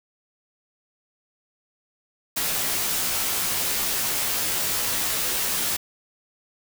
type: noise with comb filter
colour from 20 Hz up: white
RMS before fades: -25 dBFS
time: 2.36-5.77 s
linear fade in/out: 10 ms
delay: 15 ms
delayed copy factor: -0.75
effects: none